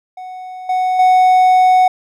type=tone with level steps; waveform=triangle; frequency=740 Hz; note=F#5; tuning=in tune; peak=-25 / -11 / -5 dBFS; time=0.17-1.88 s; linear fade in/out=5 ms; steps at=0.69 / 0.99 s; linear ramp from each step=5 ms; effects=none